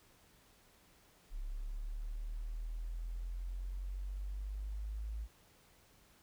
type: exponential sweep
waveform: sine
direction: up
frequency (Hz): 34.17 to 54.6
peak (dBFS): -38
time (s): 1.3-5.28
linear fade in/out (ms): 50
effects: pink hiss -66 dBFS RMS until 6.22 s